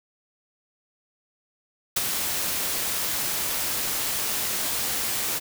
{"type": "noise with ADSR envelope", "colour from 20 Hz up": "white", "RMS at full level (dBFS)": -21, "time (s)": [1.96, 5.4], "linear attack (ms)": 9, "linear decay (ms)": 24, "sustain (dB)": -6, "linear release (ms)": 28, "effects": []}